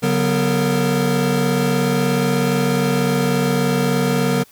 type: tone cluster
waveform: square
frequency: 141.6 / 185.2 / 244.8 / 461.5 Hz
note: C#3 / F#3 / B3 / A#4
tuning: +37 / +2 / -15 / -17 cents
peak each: -22 dBFS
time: 0.02-4.44 s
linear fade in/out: 20 ms
effects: white hiss -50 dBFS RMS until 4.51 s